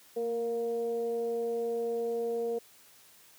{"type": "tone with frequency modulation", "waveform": "sine", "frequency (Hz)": 466.2, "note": "A#4", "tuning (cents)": 0, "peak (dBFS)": -29, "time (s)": [0.16, 2.59], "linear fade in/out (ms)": 10, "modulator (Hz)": 236, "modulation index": 0.43, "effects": ["white hiss -58 dBFS RMS until 3.38 s", "high-pass 100 Hz 12 dB/octave"]}